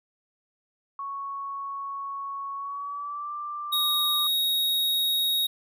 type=tone with pitch glide; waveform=sine; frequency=1108.7 to 1181.4 Hz; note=C#6 to D6; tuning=0 to +10 cents; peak=-31 dBFS; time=0.99-4.27 s; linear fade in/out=2 ms; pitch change=+110 cents; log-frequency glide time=2.56-3.33 s
type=tone; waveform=square; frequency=3764 Hz; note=A#7; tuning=16 cents sharp; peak=-23 dBFS; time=3.72-5.47 s; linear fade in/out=10 ms
effects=none